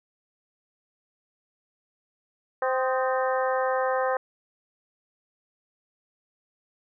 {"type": "harmonic tone with a mistuned harmonic", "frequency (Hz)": 260, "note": "C4", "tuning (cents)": -11, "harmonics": [2, 3, 4, 5, 6, 7], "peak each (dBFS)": [-25, -29, -31, -33, -35, -36], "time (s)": [2.62, 4.17], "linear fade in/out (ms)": 2, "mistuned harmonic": 5, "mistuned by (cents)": -61, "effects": []}